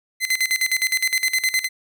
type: tone with tremolo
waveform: sawtooth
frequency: 2050 Hz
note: C7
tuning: 36 cents flat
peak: -13 dBFS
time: 0.2-1.69 s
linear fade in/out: 50 ms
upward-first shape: square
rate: 9.7 Hz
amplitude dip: 80%
effects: none